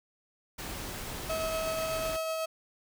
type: noise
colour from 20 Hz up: pink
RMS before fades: -39 dBFS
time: 0.58-2.17 s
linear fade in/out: 10 ms
type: tone with tremolo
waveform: 35% pulse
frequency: 643 Hz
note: E5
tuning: 43 cents flat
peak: -28 dBFS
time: 1.29-2.46 s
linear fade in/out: 10 ms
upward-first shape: triangle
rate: 8.1 Hz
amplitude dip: 25%
effects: none